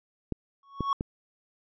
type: clicks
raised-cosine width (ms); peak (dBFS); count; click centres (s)
3; -16; 3; 0.323 / 0.807 / 1.009
type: tone with exponential growth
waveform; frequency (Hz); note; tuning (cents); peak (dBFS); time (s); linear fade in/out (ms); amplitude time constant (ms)
triangle; 1108.7; C#6; 0; -19; 0.63-0.93; 2; 64
effects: resampled to 16000 Hz